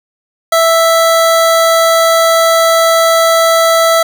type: tone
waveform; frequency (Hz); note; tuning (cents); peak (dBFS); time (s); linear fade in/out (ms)
25% pulse; 659.3; E5; 0; -3; 0.52-4.03; 5
effects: none